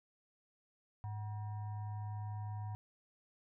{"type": "tone with frequency modulation", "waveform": "sine", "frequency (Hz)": 104.2, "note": "G#2", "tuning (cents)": 6, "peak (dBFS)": -39, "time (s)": [1.04, 2.75], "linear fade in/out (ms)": 0, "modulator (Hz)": 853, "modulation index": 0.4, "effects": []}